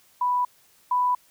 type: tone pair in turn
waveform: sine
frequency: 987.8 / 991.3 Hz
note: B5 / B5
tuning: 0 / +6 cents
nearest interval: unison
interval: 6 cents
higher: second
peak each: -20 / -19 dBFS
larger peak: second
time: 0.21-0.45 / 0.91-1.15 s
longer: neither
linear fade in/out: 5 ms
effects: white hiss -59 dBFS RMS until 1.3 s